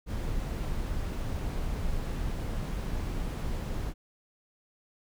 brown noise, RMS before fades -32 dBFS, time 0.06-3.94 s, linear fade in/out 50 ms, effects none

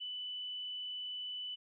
sine tone with frequency modulation, 2987 Hz, F#7, 16 cents sharp, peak -39 dBFS, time 0-1.56 s, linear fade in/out 20 ms, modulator 73.3 Hz, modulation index 0.27, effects none

